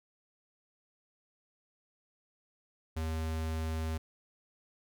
square tone, 80 Hz, D#2, 49 cents sharp, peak -33 dBFS, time 2.96-3.98 s, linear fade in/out 10 ms, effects none

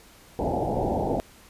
white low-pass noise, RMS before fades -26 dBFS, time 0.39-1.2 s, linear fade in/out 0 ms, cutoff 860 Hz, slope 96 dB/octave, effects pink hiss -52 dBFS RMS until 1.49 s + resampled to 32000 Hz

